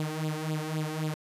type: tone with flanger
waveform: sawtooth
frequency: 155.56 Hz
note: D#3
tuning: in tune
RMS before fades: -32 dBFS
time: 0-1.14 s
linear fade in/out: 0 ms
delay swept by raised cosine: 0.25 to 2.65 ms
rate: 3.8 Hz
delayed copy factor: +0.75
effects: resampled to 32000 Hz